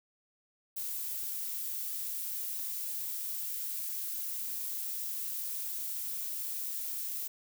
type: noise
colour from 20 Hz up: violet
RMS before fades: -37 dBFS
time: 0.76-7.28 s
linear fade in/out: 10 ms
effects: none